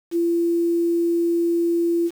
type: tone with quantisation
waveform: sine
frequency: 340 Hz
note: F4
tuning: 46 cents flat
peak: -17 dBFS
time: 0.11-2.11 s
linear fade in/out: 50 ms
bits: 7
effects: none